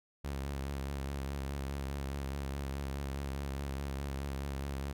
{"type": "tone with vibrato", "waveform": "sawtooth", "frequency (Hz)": 69, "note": "C#2", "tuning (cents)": -7, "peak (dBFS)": -32, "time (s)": [0.24, 4.93], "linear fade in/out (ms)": 10, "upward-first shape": "sine", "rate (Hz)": 4.8, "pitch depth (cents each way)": 43, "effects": []}